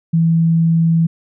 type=tone; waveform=sine; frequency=164.81 Hz; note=E3; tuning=in tune; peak=-10 dBFS; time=0.13-1.07 s; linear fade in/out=10 ms; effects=none